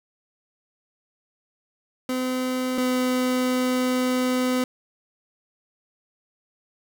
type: tone pair in turn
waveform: 30% pulse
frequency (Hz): 255.5 / 253.4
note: C4 / B3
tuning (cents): -41 / +45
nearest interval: unison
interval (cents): 14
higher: first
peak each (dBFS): -21 / -18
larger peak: second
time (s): 2.09-2.78 / 2.78-4.64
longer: second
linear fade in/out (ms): 2
effects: none